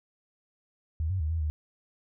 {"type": "tone with pitch steps", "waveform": "sine", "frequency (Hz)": [79.1, 94.2, 77.1, 81.8, 76.3], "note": ["D#2", "F#2", "D#2", "E2", "D#2"], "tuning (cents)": [29, 32, -15, -13, -33], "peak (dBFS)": -26, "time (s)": [1, 1.5], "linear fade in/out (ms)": 0, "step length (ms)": 100, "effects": []}